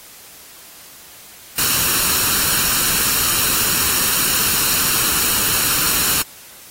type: noise with comb filter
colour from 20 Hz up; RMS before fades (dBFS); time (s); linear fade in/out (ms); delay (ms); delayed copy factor
white; -17; 1.58-6.22; 2; 0.72; +0.55
effects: white hiss -41 dBFS RMS until 6.7 s + AAC 48 kbps